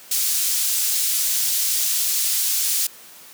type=high-pass noise; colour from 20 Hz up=pink; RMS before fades=-21 dBFS; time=0.11-2.87 s; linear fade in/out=5 ms; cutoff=5700 Hz; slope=12 dB/octave; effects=white hiss -44 dBFS RMS until 3.33 s + high-pass 150 Hz 12 dB/octave